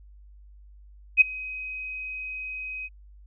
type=tone with ADSR envelope; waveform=sine; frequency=2523 Hz; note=D#7; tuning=23 cents sharp; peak=-9 dBFS; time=1.17-2.89 s; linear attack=40 ms; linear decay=13 ms; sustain=-23 dB; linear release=36 ms; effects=added 50 Hz sine -47 dBFS peak until 3.26 s